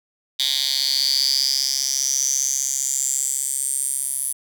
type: tone with high-pass filter sweep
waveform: 10% pulse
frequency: 135 Hz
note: C#3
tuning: 45 cents flat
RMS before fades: -22 dBFS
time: 0.39-4.33 s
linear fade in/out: 10 ms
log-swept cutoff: 3800 to 10000 Hz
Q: 9.1
effects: none